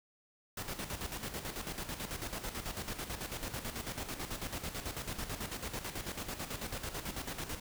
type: noise with tremolo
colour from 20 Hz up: pink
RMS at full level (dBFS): -39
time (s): 0.57-7.6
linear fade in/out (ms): 5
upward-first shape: square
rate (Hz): 9.1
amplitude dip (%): 60
effects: none